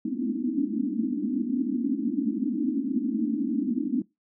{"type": "band-pass noise", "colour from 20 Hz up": "white", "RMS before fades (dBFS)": -27, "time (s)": [0.05, 4.02], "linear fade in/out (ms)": 5, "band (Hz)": [210, 310], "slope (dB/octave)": 96, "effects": ["noise-tail reverb RT60 0.2 s tail -22 dB re dry"]}